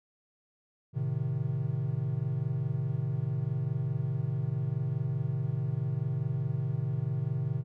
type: chord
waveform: triangle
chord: A diminished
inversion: none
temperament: equal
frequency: 110 / 130.81 / 155.56 Hz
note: A2 / C3 / Eb3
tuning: 0 / 0 / 0 cents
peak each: -33 / -29 / -32 dBFS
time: 0.93-7.64 s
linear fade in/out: 50 ms
effects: none